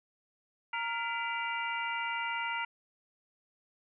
harmonic tone with a mistuned harmonic, 466.2 Hz, A#4, in tune, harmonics 2 / 3 / 4 / 5 / 6, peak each -36 / -38 / -39 / -40 / -41 dBFS, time 0.73-2.65 s, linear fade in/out 5 ms, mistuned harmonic 4, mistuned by +130 cents, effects none

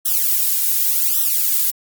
violet noise with flanger, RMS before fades -17 dBFS, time 0.05-1.71 s, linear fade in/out 10 ms, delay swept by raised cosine 0.43 to 2.33 ms, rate 0.87 Hz, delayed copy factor -0.85, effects Opus 48 kbps

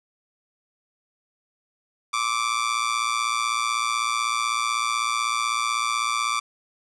sawtooth tone with amplitude modulation, 1170 Hz, D6, 7 cents flat, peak -15 dBFS, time 2.13-6.4 s, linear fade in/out 10 ms, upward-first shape sine, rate 116 Hz, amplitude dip 80%, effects resampled to 22050 Hz + 8-bit

